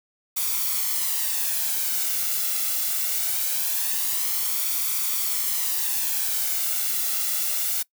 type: noise with flanger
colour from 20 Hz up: blue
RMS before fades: -25 dBFS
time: 0.36-7.83 s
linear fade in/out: 10 ms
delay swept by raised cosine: 0.86 to 1.47 ms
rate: 0.22 Hz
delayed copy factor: +0.5
effects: noise-tail reverb RT60 0.1 s tail -22 dB re dry